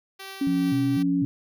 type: tone with tremolo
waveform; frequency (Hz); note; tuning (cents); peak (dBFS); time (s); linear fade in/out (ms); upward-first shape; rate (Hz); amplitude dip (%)
5% pulse; 387.3; G4; -21; -25; 0.19-1.03; 10; triangle; 2.5; 40
type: tone with pitch glide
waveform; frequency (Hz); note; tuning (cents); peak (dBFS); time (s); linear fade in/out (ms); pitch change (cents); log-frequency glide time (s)
sine; 277.2 to 279.8; C#4 to C#4; 0 to +16; -21; 0.41-1.25; 5; +16; 0.87-0.97
type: tone with vibrato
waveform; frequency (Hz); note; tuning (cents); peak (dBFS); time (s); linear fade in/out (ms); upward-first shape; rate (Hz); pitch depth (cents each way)
sine; 148.8; D3; +23; -26; 0.47-1.25; 0; square; 2; 280
effects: none